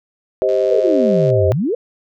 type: chord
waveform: sine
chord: C minor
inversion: second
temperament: just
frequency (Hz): 392.4 / 523.3 / 627.9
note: G4 / C5 / Eb5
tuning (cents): +2 / 0 / +16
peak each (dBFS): -17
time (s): 0.42-1.52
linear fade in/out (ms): 0
type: click train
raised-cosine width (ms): 0.2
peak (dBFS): -21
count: 78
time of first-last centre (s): 0.49-1.302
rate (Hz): 94.8
type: exponential two-way sweep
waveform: sine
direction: down then up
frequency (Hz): 520 to 86 to 520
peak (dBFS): -15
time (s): 0.7-1.75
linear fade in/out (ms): 5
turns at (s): 1.48
effects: none